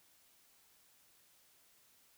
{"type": "silence", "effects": ["white hiss -68 dBFS RMS until 2.17 s"]}